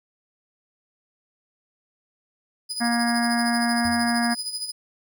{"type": "tone with tremolo", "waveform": "30% pulse", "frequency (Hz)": 4978, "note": "D#8", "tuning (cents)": 0, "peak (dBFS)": -23, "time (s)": [2.69, 4.72], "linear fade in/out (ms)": 20, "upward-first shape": "sine", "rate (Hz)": 13, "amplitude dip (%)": 65}
{"type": "harmonic tone", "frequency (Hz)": 236.2, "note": "A#3", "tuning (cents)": 23, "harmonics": [1, 3, 4, 5, 6, 7, 8, 9], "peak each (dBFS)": [-22, -27, -34, -36, -37, -28, -36, -39], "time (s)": [2.8, 4.35], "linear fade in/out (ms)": 20}
{"type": "tone with exponential decay", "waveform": "sine", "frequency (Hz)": 89.9, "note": "F#2", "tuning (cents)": -49, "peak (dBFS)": -30, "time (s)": [3.85, 4.31], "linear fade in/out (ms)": 0, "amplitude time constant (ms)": 100}
{"effects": []}